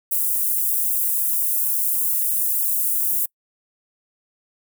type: high-pass noise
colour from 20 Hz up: white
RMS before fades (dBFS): -21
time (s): 0.11-3.26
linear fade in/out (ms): 10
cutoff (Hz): 10000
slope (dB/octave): 24
effects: noise-tail reverb RT60 0.1 s tail -26 dB re dry